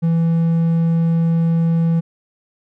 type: tone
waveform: triangle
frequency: 165.8 Hz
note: E3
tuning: 10 cents sharp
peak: -11 dBFS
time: 0.02-2.01 s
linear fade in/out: 20 ms
effects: none